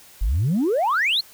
sine exponential sweep, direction up, 41 to 4435 Hz, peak -16 dBFS, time 0.21-1.21 s, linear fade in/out 10 ms, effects tanh soft clip ceiling -15 dBFS + white hiss -48 dBFS RMS until 1.33 s

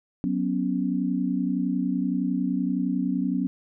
sine chord, F# suspended fourth, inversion none, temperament just, 185 / 246.7 / 277.5 Hz, F#3 / B3 / C#4, 0 / -2 / +2 cents, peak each -27 dBFS, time 0.24-3.47 s, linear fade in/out 0 ms, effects none

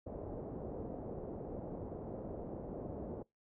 white low-pass noise, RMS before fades -44 dBFS, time 0.06-3.23 s, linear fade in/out 10 ms, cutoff 580 Hz, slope 24 dB/octave, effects noise-tail reverb RT60 0.2 s tail -25 dB re dry

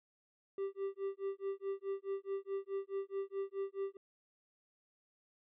triangle tone with tremolo, 392 Hz, G4, in tune, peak -32 dBFS, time 0.58-3.97 s, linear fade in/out 2 ms, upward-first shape sine, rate 4.7 Hz, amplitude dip 100%, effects resampled to 8000 Hz

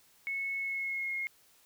sine tone with pitch glide, 2197 to 2151 Hz, C#7 to C7, -16 to +47 cents, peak -32 dBFS, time 0.27-1.27 s, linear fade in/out 0 ms, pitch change -37 cents, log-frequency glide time 0.58-1.13 s, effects white hiss -64 dBFS RMS until 1.65 s

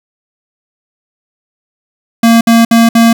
square tone bursts, 230 Hz, A#3, 23 cents flat, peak -4 dBFS, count 4, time 2.23-3.13 s, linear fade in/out 5 ms, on 180 ms, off 60 ms, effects none

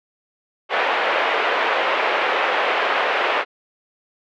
pink band-pass noise, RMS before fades -20 dBFS, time 0.69-3.45 s, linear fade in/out 50 ms, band 470 to 2800 Hz, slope 24 dB/octave, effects none

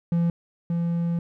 triangle tone pair in turn, 170 / 170 Hz, F3 / F3, -46 / -46 cents, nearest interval unison, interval 0 cents, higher neither, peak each -17 / -20 dBFS, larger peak first, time 0.12-0.3 / 0.7-1.19 s, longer second, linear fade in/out 2 ms, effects none

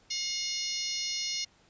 harmonic tone with a mistuned harmonic, 717 Hz, F5, 45 cents sharp, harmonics 3 / 4 / 5 / 6 / 7 / 8 / 9, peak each -41 / -41 / -41 / -37 / -36 / -38 / -41 dBFS, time 0.1-1.45 s, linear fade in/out 10 ms, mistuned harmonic 7, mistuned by +40 cents, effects pink hiss -63 dBFS RMS until 1.69 s + resampled to 16000 Hz

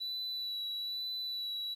sine tone with vibrato, 3951 Hz, B7, in tune, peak -33 dBFS, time 0-1.75 s, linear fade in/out 20 ms, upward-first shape sine, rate 1.1 Hz, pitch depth 19 cents each way, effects tanh soft clip ceiling -34 dBFS + 11-bit

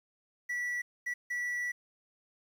triangle tone bursts at uneven times, 1951 Hz, B6, 22 cents flat, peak -30 dBFS, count 3, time 0.49-0.82 / 1.06-1.14 / 1.3-1.72 s, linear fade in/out 10 ms, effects 10-bit

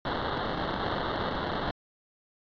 blue noise with sample-and-hold, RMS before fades -31 dBFS, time 0.05-1.71 s, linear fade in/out 2 ms, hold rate 2450 Hz, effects resampled to 11025 Hz

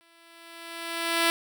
5% pulse tone with exponential growth, 334.3 Hz, E4, 24 cents sharp, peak -8 dBFS, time 0.01-1.3 s, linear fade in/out 0 ms, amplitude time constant 280 ms, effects none

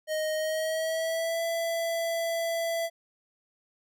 square tone with pitch glide, 622.3 to 667 Hz, D#5 to E5, 0 to +20 cents, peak -28 dBFS, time 0.07-2.9 s, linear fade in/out 50 ms, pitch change +120 cents, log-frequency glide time 0.36-1.43 s, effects none

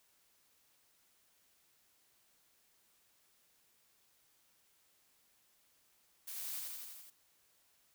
blue noise with echo, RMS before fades -45 dBFS, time 6.27-6.6 s, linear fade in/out 10 ms, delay 84 ms, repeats 6, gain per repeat -2 dB, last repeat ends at 7.104 s, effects white hiss -72 dBFS RMS until 7.94 s

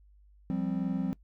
triangle chord, F suspended second, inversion none, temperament just, 174.61 / 196.44 / 261.9 Hz, F3 / G3 / C4, 0 / +4 / +2 cents, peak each -31 dBFS, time 0.5-1.13 s, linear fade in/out 0 ms, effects noise-tail reverb RT60 0.1 s tail -21 dB re dry + added 50 Hz sine -56 dBFS peak until 1.23 s

